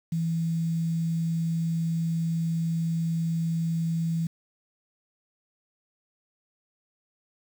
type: tone with quantisation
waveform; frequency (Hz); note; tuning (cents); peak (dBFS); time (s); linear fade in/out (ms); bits
sine; 164.81; E3; 0; -24; 0.12-4.27; 5; 8
effects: none